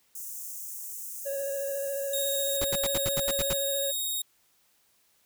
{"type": "high-pass noise", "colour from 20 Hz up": "white", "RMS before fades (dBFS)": -39, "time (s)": [0.15, 2.57], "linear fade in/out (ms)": 5, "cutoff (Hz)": 6200, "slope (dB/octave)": 48}
{"type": "tone with vibrato", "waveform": "triangle", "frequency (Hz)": 554.4, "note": "C#5", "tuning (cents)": 0, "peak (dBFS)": -28, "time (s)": [1.25, 3.92], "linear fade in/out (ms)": 20, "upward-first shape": "square", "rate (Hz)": 14, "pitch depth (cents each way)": 17}
{"type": "tone", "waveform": "10% pulse", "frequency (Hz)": 3753, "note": "A#7", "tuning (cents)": 11, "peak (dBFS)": -21, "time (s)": [2.13, 4.22], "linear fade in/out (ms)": 5}
{"type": "noise bursts", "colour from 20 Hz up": "pink", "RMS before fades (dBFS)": -31, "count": 9, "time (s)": [2.61, 3.534], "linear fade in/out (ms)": 5, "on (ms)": 36, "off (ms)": 75}
{"effects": ["white hiss -67 dBFS RMS until 5.25 s"]}